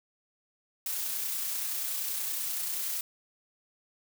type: noise with amplitude modulation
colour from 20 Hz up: blue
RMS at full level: -32 dBFS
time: 0.86-3.01 s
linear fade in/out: 2 ms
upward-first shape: sine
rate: 30.5 Hz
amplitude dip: 25%
effects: none